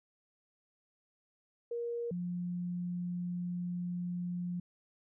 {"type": "tone pair in turn", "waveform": "sine", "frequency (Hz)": [471.9, 176.76], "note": ["A#4", "F3"], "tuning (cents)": [21, 21], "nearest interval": "octave + perfect fourth", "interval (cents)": 1700, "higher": "first", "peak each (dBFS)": [-34, -34], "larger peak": "neither", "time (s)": [[1.71, 2.11], [2.11, 4.6]], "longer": "second", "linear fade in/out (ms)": 5, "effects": []}